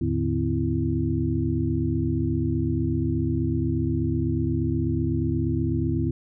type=tone cluster; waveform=sine; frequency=80 / 108.2 / 148.3 / 257.7 / 332.8 Hz; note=D#2 / A2 / D3 / C4 / E4; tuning=+49 / -29 / +17 / -26 / +17 cents; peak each=-28 dBFS; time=0.01-6.11 s; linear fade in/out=5 ms; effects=none